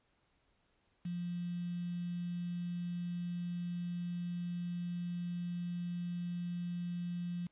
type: tone with quantisation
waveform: sine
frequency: 174.7 Hz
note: F3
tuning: 1 cent sharp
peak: -36 dBFS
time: 1.05-7.47 s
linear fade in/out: 5 ms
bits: 9
effects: pink hiss -75 dBFS RMS until 7.51 s + resampled to 8000 Hz